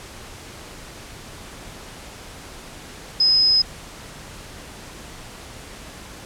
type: tone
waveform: sine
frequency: 5070 Hz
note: D#8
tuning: 32 cents sharp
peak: -13 dBFS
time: 3.2-3.62 s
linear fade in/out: 5 ms
effects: pink hiss -39 dBFS RMS until 6.25 s + low-pass 10000 Hz 12 dB/octave